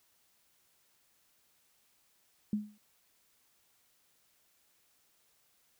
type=tone with exponential decay; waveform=sine; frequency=209.8 Hz; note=G#3; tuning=18 cents sharp; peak=-26 dBFS; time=2.53-2.78 s; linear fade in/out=2 ms; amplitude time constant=54 ms; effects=white hiss -71 dBFS RMS until 5.79 s